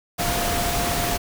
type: tone in noise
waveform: sine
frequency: 698.5 Hz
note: F5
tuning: in tune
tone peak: -27 dBFS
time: 0.18-1.18 s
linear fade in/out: 20 ms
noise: pink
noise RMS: -24 dBFS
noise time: 0.18-1.18 s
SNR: -6 dB
effects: none